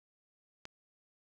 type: click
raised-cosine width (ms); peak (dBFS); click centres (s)
0.2; -27; 0.654
effects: 10-bit